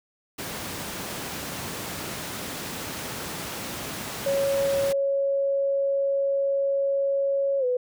pink high-pass noise, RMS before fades -34 dBFS, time 0.38-4.93 s, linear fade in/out 10 ms, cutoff 110 Hz, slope 12 dB/octave
sine tone with pitch glide, 553 to 498.4 Hz, C#5 to B4, -4 to +16 cents, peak -21 dBFS, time 4.26-7.77 s, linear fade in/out 5 ms, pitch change -180 cents, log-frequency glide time 7.59-7.65 s
effects none

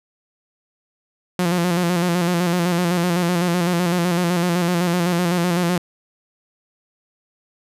sawtooth tone with vibrato, 175.1 Hz, F3, 5 cents sharp, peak -13 dBFS, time 1.39-5.78 s, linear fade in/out 2 ms, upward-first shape square, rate 7.9 Hz, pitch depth 49 cents each way, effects resampled to 32000 Hz

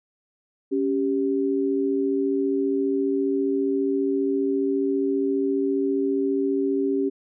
sine tone pair together, 277.2 / 392 Hz, C#4 / G4, 0 / 0 cents, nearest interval tritone, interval 600 cents, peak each -23 dBFS, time 0.71-7.1 s, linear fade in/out 20 ms, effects none

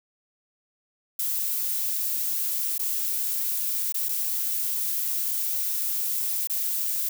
violet noise with dropouts, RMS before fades -27 dBFS, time 1.19-7.09 s, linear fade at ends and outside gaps 5 ms, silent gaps 2.781-2.793 / 3.924-3.943 / 4.086-4.09 / 6.473-6.497 s, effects none

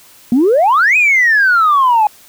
sine exponential two-way sweep, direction up then down, 226.8 to 2551 to 826 Hz, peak -6 dBFS, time 0.32-2.07 s, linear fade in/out 2 ms, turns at 0.97 s, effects tanh soft clip ceiling -4 dBFS + white hiss -43 dBFS RMS until 2.28 s

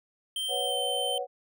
square tone with pitch glide, 3136 to 3096 Hz, G7 to G7, 0 to -22 cents, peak -30 dBFS, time 0.36-1.18 s, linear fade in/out 2 ms, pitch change -22 cents, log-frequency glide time 0.64-0.76 s
sine chord, B suspended second, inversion none, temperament just, 493.9 / 555.6 / 740.8 Hz, B4 / C#5 / F#5, 0 / +4 / +2 cents, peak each -34 dBFS, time 0.48-1.27 s, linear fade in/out 50 ms
effects none

